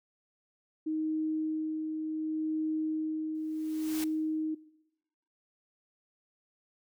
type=tone with tremolo; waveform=sine; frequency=313 Hz; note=D#4; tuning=10 cents sharp; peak=-28 dBFS; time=0.86-4.55 s; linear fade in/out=10 ms; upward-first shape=sine; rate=0.68 Hz; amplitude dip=35%
type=noise with exponential growth; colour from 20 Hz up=white; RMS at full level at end=-37 dBFS; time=3.35-4.04 s; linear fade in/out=1 ms; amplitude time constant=150 ms
effects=noise-tail reverb RT60 0.9 s tail -20 dB re dry